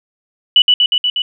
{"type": "tone with echo", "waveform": "sine", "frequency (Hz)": 2960, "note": "F#7", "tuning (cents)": 0, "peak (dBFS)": -4, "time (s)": [0.56, 0.62], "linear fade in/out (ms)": 2, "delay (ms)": 120, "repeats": 5, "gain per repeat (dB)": -2, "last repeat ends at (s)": 1.22, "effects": []}